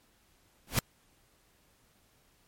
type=noise with exponential growth; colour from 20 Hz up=pink; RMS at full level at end=-22 dBFS; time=0.67-0.79 s; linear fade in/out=2 ms; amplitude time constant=26 ms; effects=pink hiss -67 dBFS RMS until 2.47 s + MP3 64 kbps